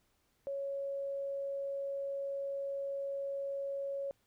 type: tone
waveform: sine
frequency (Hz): 554.4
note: C#5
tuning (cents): 0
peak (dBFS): -35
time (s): 0.47-4.11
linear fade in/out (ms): 0
effects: pink hiss -75 dBFS RMS until 4.26 s